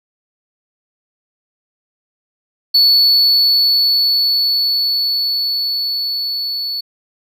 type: tone with level ramp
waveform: triangle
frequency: 4435 Hz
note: C#8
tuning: in tune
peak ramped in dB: -6 to -18 dBFS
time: 2.74-6.81 s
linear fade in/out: 10 ms
effects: none